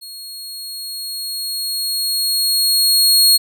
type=tone with level ramp; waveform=sawtooth; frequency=4300 Hz; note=C8; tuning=47 cents sharp; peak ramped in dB=-29 to -5 dBFS; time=0.01-3.38 s; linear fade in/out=20 ms; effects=none